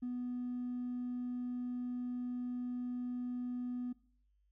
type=tone with hard clipping; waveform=sine; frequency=246.9 Hz; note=B3; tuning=in tune; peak=-37 dBFS; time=0.02-3.93 s; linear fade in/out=10 ms; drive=1 dB; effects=noise-tail reverb RT60 0.5 s tail -20 dB re dry + added 50 Hz sine -70 dBFS peak until 4.51 s